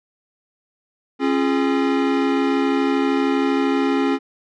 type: tone cluster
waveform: square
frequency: 271.5 / 344.1 / 417.2 Hz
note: C#4 / F4 / G#4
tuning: -36 / -26 / +8 cents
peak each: -19 / -25 / -24 dBFS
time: 1.19-4.19 s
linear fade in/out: 50 ms
effects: low-pass 3000 Hz 12 dB/octave